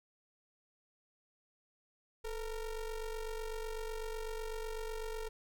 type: ring-modulated tone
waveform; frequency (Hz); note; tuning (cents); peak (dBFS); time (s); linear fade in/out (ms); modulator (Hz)
square; 232; A#3; -8; -36; 2.24-5.29; 10; 208
effects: 13-bit